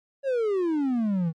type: exponential sweep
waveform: triangle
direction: down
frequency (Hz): 563 to 156.7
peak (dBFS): -20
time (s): 0.23-1.33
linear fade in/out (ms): 50
effects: MP3 48 kbps